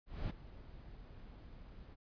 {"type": "noise with ADSR envelope", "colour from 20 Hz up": "brown", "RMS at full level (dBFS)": -37, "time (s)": [0.06, 1.96], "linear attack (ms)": 240, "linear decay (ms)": 13, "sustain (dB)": -16, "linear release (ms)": 33, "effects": ["resampled to 11025 Hz"]}